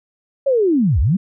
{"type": "linear two-way sweep", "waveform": "sine", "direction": "down then up", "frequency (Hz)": [567, 55.5, 208.2], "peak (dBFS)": -12, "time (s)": [0.46, 1.17], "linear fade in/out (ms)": 10, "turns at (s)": 1, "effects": []}